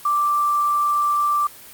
sine tone with quantisation, 1174.7 Hz, D6, in tune, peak -16 dBFS, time 0.05-1.47 s, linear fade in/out 5 ms, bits 6, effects white hiss -42 dBFS RMS until 1.73 s + Opus 32 kbps

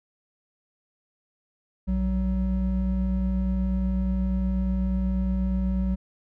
triangle tone pair together, 59.97 / 188.2 Hz, A#1 / F#3, +50 / +30 cents, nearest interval octave + minor sixth, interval 1980 cents, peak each -23 dBFS, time 1.87-5.96 s, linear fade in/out 20 ms, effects none

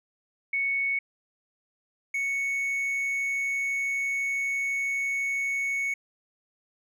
sine / triangle tone pair in turn, 2217 / 2217 Hz, C#7 / C#7, 0 / 0 cents, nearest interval unison, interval 0 cents, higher neither, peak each -24 dBFS, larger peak neither, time 0.53-0.99 / 2.14-5.94 s, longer second, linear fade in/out 5 ms, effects none

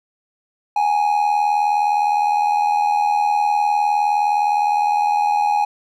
triangle tone with amplitude modulation, 830.6 Hz, G#5, in tune, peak -10 dBFS, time 0.76-5.65 s, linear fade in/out 5 ms, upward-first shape sine, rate 79.6 Hz, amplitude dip 60%, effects none

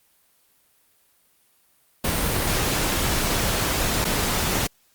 pink noise with dropouts, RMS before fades -23 dBFS, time 2.04-4.67 s, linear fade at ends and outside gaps 5 ms, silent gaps 4.045-4.05 s, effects white hiss -62 dBFS RMS until 4.94 s + Opus 32 kbps

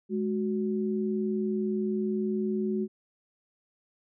sine tone pair together, 210.5 / 370 Hz, G#3 / F#4, +24 / 0 cents, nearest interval minor seventh, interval 976 cents, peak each -28 / -30 dBFS, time 0.09-2.88 s, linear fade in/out 50 ms, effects none

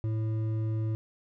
triangle tone with hard clipping, 110 Hz, A2, in tune, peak -29 dBFS, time 0.04-0.95 s, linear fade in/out 0 ms, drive 11 dB, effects none

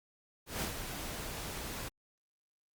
pink noise with ADSR envelope, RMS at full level -35 dBFS, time 0.46-1.89 s, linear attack 160 ms, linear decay 92 ms, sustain -6 dB, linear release 14 ms, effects Opus 48 kbps

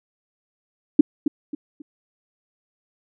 sine tone with echo, 293.7 Hz, D4, in tune, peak -5 dBFS, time 0.99-1.01 s, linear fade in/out 5 ms, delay 270 ms, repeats 3, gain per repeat -10 dB, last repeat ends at 1.82 s, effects none

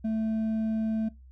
sine tone with hard clipping, 220.5 Hz, A3, 4 cents sharp, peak -27 dBFS, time 0.04-1.09 s, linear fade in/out 10 ms, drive 4 dB, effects noise-tail reverb RT60 0.2 s tail -21 dB re dry + added 64 Hz sine -48 dBFS peak until 1.31 s

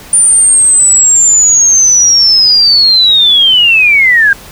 sine linear sweep, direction down, 9290 to 1579 Hz, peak -3 dBFS, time 0.13-4.33 s, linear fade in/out 2 ms, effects pink hiss -32 dBFS RMS until 4.51 s

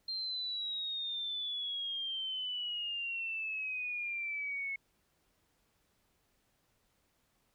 sine exponential sweep, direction down, 4186 to 2184 Hz, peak -35 dBFS, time 0.08-4.76 s, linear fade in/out 5 ms, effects pink hiss -75 dBFS RMS until 7.54 s

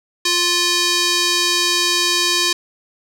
square tone with band-pass filter, 350 Hz, F4, 4 cents sharp, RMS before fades -17 dBFS, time 0.25-2.53 s, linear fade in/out 5 ms, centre 4800 Hz, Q 1.5, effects none

